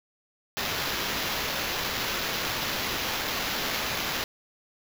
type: noise with sample-and-hold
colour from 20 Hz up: white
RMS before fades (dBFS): -30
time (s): 0.57-4.24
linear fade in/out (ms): 0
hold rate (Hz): 8820
effects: none